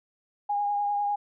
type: tone with vibrato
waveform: sine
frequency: 818 Hz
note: G#5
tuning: 26 cents flat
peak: -24 dBFS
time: 0.49-1.16 s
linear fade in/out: 10 ms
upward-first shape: triangle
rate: 10 Hz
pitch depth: 21 cents each way
effects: none